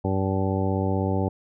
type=harmonic tone; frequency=96 Hz; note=G2; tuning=36 cents flat; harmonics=1 / 2 / 3 / 4 / 5 / 6 / 8 / 9; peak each=-25 / -28 / -30 / -31 / -32 / -33 / -34 / -35 dBFS; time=0.04-1.29 s; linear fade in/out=10 ms; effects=none